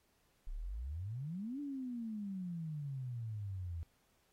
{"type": "exponential two-way sweep", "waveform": "sine", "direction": "up then down", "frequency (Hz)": [30.43, 293.7, 81], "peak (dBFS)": -39, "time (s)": [0.47, 3.83], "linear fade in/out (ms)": 0, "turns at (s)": 1.6, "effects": ["pink hiss -75 dBFS RMS until 4.32 s", "AAC 48 kbps"]}